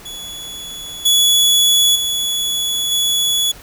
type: tone with level steps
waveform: sawtooth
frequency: 3397 Hz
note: G#7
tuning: 38 cents sharp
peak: -25 / -7 / -14 / -11 dBFS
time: 0.05-3.52 s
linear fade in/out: 10 ms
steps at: 1.05 / 1.95 / 2.91 s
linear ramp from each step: 10 ms
effects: pink hiss -40 dBFS RMS until 3.62 s